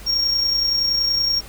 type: tone with amplitude modulation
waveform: triangle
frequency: 5560 Hz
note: F8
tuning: 9 cents flat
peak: -14 dBFS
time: 0.06-1.41 s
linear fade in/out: 20 ms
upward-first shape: sine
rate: 30.6 Hz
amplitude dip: 40%
effects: added 50 Hz sine -38 dBFS peak until 1.48 s + pink hiss -41 dBFS RMS until 1.48 s